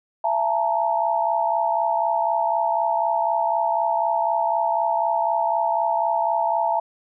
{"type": "tone cluster", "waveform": "sine", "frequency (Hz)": [673, 862, 926], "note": ["E5", "A5", "A#5"], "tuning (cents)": [36, -36, -12], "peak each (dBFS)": -23, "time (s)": [0.24, 6.8], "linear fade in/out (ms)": 5, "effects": []}